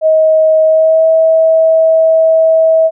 sine tone with pitch glide, 632 to 645.3 Hz, D#5 to E5, +27 to -37 cents, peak -5 dBFS, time 0.01-2.91 s, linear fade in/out 50 ms, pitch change +36 cents, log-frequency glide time 0.64-1.06 s, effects none

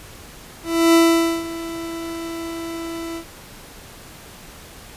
40% pulse tone with ADSR envelope, 332.1 Hz, E4, 13 cents sharp, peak -9 dBFS, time 0.63-3.25 s, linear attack 310 ms, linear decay 490 ms, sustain -17 dB, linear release 86 ms, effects pink hiss -41 dBFS RMS until 4.96 s + resampled to 32000 Hz

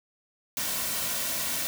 white noise with comb filter, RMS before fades -30 dBFS, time 0.57-1.67 s, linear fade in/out 0 ms, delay 2.4 ms, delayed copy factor -0.5, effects none

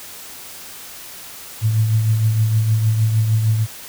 sine tone with tremolo, 110 Hz, A2, in tune, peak -11 dBFS, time 1.61-3.67 s, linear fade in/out 50 ms, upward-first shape triangle, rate 6.5 Hz, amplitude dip 50%, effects white hiss -36 dBFS RMS until 3.88 s

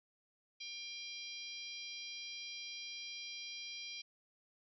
harmonic tone with a mistuned harmonic, 804 Hz, G5, 44 cents sharp, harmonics 3 / 4 / 5 / 6 / 7, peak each -49 / -50 / -52 / -50 / -53 dBFS, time 0.6-4.02 s, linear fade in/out 10 ms, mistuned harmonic 3, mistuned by -25 cents, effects none

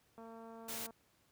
click train, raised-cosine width 1 ms, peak -40 dBFS, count 166, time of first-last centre 0.18-0.907 s, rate 227 Hz
white noise, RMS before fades -43 dBFS, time 0.68-0.87 s, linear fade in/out 10 ms
effects pink hiss -72 dBFS RMS until 1.31 s + high-pass 60 Hz 12 dB/octave

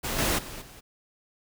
pink noise with level steps, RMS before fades -30 / -25 / -40 / -48 dBFS, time 0.03-0.81 s, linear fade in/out 20 ms, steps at 0.18 / 0.38 / 0.61 s, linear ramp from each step 10 ms, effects none

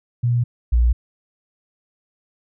sine tone pair in turn, 120.4 / 59.34 Hz, B2 / A#1, -44 / +31 cents, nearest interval octave, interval 1225 cents, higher first, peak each -15 / -12 dBFS, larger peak second, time 0.23-0.44 / 0.72-0.93 s, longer neither, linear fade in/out 10 ms, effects none

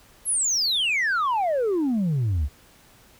sine exponential sweep, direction down, 11500 to 65.41 Hz, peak -18 dBFS, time 0.25-2.49 s, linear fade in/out 50 ms, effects tanh soft clip ceiling -19 dBFS + pink hiss -54 dBFS RMS until 3.19 s

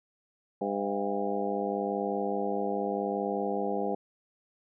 harmonic tone with a mistuned harmonic, 100.8 Hz, G2, 49 cents sharp, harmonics 2 / 3 / 4 / 5 / 6 / 7 / 8, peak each -35 / -38 / -34 / -34 / -39 / -37 / -36 dBFS, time 0.61-3.95 s, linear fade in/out 5 ms, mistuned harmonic 6, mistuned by +100 cents, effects none

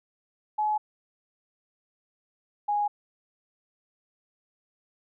sine tone pair in turn, 850 / 827.2 Hz, G#5 / G#5, +40 / -7 cents, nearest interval unison, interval 47 cents, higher first, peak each -23 dBFS, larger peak neither, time 0.58-0.78 / 2.68-2.88 s, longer neither, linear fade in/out 10 ms, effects none

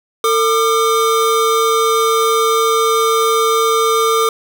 square tone pair together, 449.5 / 1200 Hz, A4 / D6, +37 / +37 cents, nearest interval octave + perfect fourth, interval 1700 cents, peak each -15 dBFS, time 0.24-4.29 s, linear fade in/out 2 ms, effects none

